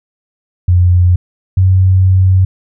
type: tone pair in turn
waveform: sine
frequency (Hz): 89.2 / 93.71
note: F2 / F#2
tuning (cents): +37 / +23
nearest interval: minor second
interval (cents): 86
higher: second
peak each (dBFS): -5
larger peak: neither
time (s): 0.68-1.16 / 1.57-2.45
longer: second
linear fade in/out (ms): 5
effects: none